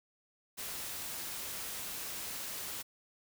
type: noise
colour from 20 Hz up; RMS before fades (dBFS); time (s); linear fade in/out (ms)
white; -41; 0.57-2.83; 20
effects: none